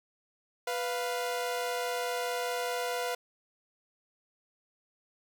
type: tone pair together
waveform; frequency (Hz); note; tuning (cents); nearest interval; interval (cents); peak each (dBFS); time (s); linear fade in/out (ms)
sawtooth; 493.9 / 698.5; B4 / F5; 0 / 0; tritone; 600; -29 / -31; 0.67-3.15; 5
effects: none